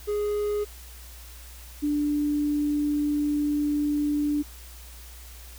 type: tone pair in turn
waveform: triangle / sine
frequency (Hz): 415.3 / 294.2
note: G#4 / D4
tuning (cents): 0 / +3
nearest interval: tritone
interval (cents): 597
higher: first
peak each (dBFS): -22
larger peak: neither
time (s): 0.07-0.65 / 1.82-4.43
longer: second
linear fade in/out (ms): 20
effects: added 60 Hz sine -43 dBFS peak until 5.58 s + white hiss -48 dBFS RMS until 5.58 s